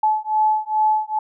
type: beating tone pair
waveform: sine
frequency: 860 / 862.4 Hz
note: A5 / A5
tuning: -40 / -35 cents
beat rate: 2.4 Hz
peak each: -19 dBFS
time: 0.03-1.19 s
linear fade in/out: 5 ms
effects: none